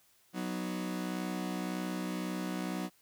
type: chord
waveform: 40% pulse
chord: B major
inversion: second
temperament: equal with one note detuned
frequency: 185 / 246.9 / 308.8 Hz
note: F#3 / B3 / D#4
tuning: 0 / 0 / -13 cents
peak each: -36 / -40 / -39 dBFS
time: 0.33-2.9 s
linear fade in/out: 50 ms
effects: white hiss -67 dBFS RMS until 3.01 s